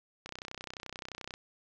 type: click train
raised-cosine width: 0.2 ms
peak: -23 dBFS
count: 35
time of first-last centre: 0.26-1.339 s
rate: 31.5 Hz
effects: low-pass 7000 Hz 12 dB/octave + 10-bit